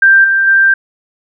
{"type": "tone with level steps", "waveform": "sine", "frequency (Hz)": 1577, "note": "G6", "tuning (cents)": 10, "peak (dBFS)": [-3, -8, -5], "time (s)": [0.02, 0.74], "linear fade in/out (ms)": 5, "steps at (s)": [0.24, 0.47], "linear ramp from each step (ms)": 5, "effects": []}